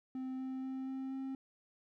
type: tone with pitch steps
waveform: triangle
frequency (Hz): 259.9 / 261.6 / 263.2 / 264.9 / 266.6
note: C4 / C4 / C4 / C4 / C4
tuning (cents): -11 / 0 / +10 / +22 / +33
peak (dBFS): -36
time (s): 0.15-1.35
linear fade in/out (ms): 2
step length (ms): 240
effects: none